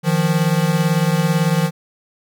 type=beating tone pair; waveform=square; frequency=155.56 / 173.56 Hz; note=D#3 / F3; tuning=0 / -10 cents; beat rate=18 Hz; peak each=-18 dBFS; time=0.03-1.71 s; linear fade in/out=50 ms; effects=none